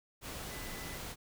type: tone in noise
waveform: sine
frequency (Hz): 2000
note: B6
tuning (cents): +21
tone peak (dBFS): -51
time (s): 0.48-1.01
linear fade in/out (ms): 50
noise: pink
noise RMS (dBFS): -43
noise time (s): 0.21-1.16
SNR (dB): -11
effects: none